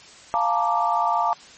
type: chord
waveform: sine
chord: Bb major seventh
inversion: second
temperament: equal with one note detuned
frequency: 698.5 / 872.4 / 932.3 / 1174.7 Hz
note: F5 / A5 / Bb5 / D6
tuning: 0 / -15 / 0 / 0 cents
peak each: -24 dBFS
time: 0.34-1.33 s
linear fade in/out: 0 ms
effects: white hiss -46 dBFS RMS until 1.57 s + MP3 32 kbps